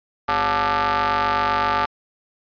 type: ring-modulated tone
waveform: sawtooth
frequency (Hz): 154.8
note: D#3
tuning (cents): -9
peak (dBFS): -11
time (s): 0.28-1.86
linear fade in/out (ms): 10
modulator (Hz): 1030
effects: resampled to 11025 Hz